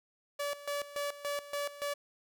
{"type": "tone with tremolo", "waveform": "sawtooth", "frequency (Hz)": 575, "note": "D5", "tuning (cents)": -37, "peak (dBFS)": -29, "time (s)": [0.39, 1.94], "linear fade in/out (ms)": 10, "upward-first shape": "square", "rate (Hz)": 3.5, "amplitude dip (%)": 80, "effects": []}